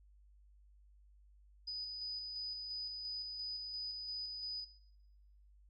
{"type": "tone with tremolo", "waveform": "sine", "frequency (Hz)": 4978, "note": "D#8", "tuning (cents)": 0, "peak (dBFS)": -39, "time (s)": [1.67, 4.65], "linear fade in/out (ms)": 10, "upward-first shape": "square", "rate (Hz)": 2.9, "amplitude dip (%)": 30, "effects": ["noise-tail reverb RT60 1.0 s tail -18 dB re dry", "added 50 Hz sine -61 dBFS peak until 5.69 s"]}